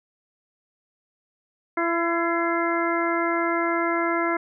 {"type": "harmonic tone with a mistuned harmonic", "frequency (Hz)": 337.1, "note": "E4", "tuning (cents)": 39, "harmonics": [1, 2, 3, 4, 5, 6], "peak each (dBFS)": [-25, -28, -29, -28, -32, -30], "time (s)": [1.77, 4.37], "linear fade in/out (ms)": 5, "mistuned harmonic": 6, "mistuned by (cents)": 53, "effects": []}